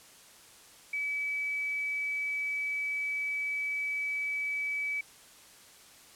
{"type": "tone", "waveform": "sine", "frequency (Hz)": 2292, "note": "D7", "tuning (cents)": -43, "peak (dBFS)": -30, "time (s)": [0.93, 5.01], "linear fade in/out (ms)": 5, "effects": ["white hiss -55 dBFS RMS until 6.15 s", "low-pass 11000 Hz 12 dB/octave"]}